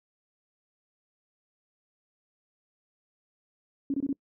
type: tone bursts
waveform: sine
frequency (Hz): 277.2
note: C#4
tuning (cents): 0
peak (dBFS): -25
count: 4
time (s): 3.9-4.129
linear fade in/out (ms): 2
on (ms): 40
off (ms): 23
effects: noise-tail reverb RT60 0.1 s tail -25 dB re dry